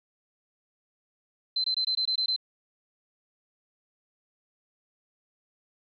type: tone bursts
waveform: sine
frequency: 4078 Hz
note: C8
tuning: 45 cents flat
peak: -24 dBFS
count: 8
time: 1.56-2.363 s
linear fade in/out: 5 ms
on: 82 ms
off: 21 ms
effects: none